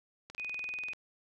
click train, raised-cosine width 0.2 ms, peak -29 dBFS, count 14, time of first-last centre 0.3-0.934 s, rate 20.5 Hz
sine tone, 2491 Hz, D#7, 1 cent sharp, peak -36 dBFS, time 0.38-0.93 s, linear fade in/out 0 ms
effects none

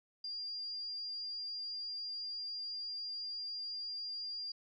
sine tone, 4798 Hz, D8, 36 cents sharp, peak -39 dBFS, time 0.24-4.52 s, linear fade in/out 5 ms, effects none

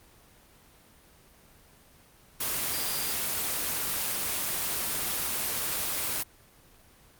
sine tone in noise, 4810 Hz, D8, 41 cents sharp, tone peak -36 dBFS, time 2.72-3.13 s, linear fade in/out 5 ms, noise white, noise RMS -30 dBFS, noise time 2.4-6.23 s, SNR -9 dB, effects pink hiss -57 dBFS RMS until 7.19 s + Opus 24 kbps

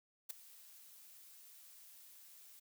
blue noise with ADSR envelope, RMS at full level -40 dBFS, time 0.29-2.6 s, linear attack 14 ms, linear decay 8 ms, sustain -19 dB, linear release 13 ms, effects none

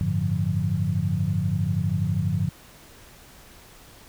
sine tone cluster, 95.1 / 107.5 / 146.8 / 175.1 Hz, F#2 / A2 / D3 / F3, +48 / -40 / 0 / +5 cents, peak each -27 dBFS, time 0.01-2.49 s, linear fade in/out 0 ms, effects pink hiss -49 dBFS RMS until 4.08 s

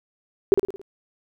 sine tone with echo, 392 Hz, G4, in tune, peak -9 dBFS, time 0.52-0.54 s, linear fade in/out 0 ms, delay 55 ms, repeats 5, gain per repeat -6 dB, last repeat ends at 0.815 s, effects none

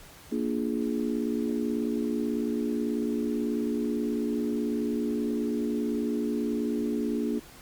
sine chord, Bb dominant seventh, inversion none, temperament just, 233.1 / 291.4 / 349.6 / 419.5 Hz, Bb3 / D4 / F4 / Ab4, 0 / -13 / +2 / +17 cents, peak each -29 / -31 / -35 / -34 dBFS, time 0.31-7.4 s, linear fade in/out 20 ms, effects pink hiss -50 dBFS RMS until 7.61 s + Opus 48 kbps

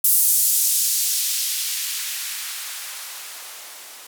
violet noise with band-pass filter sweep, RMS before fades -23 dBFS, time 0.04-4.07 s, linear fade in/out 5 ms, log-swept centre 11000 to 410 Hz, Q 0.8, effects none

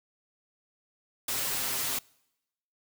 white noise with comb filter, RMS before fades -31 dBFS, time 1.28-1.99 s, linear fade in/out 5 ms, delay 7.5 ms, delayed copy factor +0.9, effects noise-tail reverb RT60 0.9 s tail -26 dB re dry

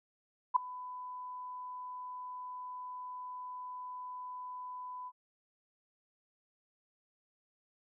sine tone with ADSR envelope, 1000 Hz, B5, 21 cents sharp, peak -19 dBFS, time 0.54-5.12 s, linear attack 22 ms, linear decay 4 ms, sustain -22 dB, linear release 49 ms, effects none

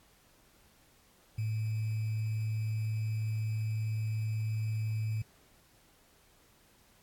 sine tone with sample-and-hold, 109.3 Hz, A2, 11 cents flat, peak -30 dBFS, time 1.38-5.22 s, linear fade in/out 5 ms, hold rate 2450 Hz, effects pink hiss -64 dBFS RMS until 7.02 s + AAC 64 kbps

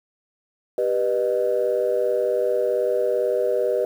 sine chord, G augmented, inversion none, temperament just, 392 / 490 / 612.5 Hz, G4 / B4 / D#5, 0 / -14 / -27 cents, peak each -24 / -21 / -23 dBFS, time 0.78-3.85 s, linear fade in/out 2 ms, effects tanh soft clip ceiling -11 dBFS + 8-bit

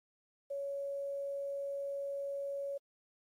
sine tone with quantisation, 559 Hz, C#5, 14 cents sharp, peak -36 dBFS, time 0.5-2.78 s, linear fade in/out 10 ms, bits 11, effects AAC 48 kbps

